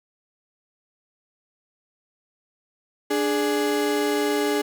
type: tone pair together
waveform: 35% pulse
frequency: 294.3 / 417.5 Hz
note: D4 / G#4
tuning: +4 / +9 cents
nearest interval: tritone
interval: 605 cents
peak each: -23 / -21 dBFS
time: 3.1-4.62 s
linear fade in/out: 10 ms
effects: none